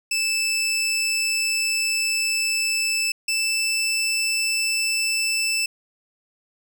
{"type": "tone pair in turn", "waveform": "20% pulse", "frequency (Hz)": [2635, 2645], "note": ["E7", "E7"], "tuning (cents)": [-1, 5], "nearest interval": "unison", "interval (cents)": 6, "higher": "second", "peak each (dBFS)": -16, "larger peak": "neither", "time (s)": [[0.11, 3.12], [3.28, 5.66]], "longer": "first", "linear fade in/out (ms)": 5, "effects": []}